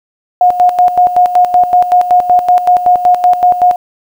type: tone with tremolo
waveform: sine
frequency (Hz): 720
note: F#5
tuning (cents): -47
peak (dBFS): -3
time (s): 0.41-3.76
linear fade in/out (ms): 2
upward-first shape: square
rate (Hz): 5.3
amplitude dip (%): 70
effects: 7-bit